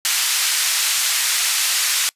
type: band-pass noise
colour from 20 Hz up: white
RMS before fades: -19 dBFS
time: 0.05-2.09 s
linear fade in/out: 0 ms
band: 1600 to 9100 Hz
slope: 12 dB/octave
effects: noise-tail reverb RT60 0.1 s tail -23 dB re dry + resampled to 32000 Hz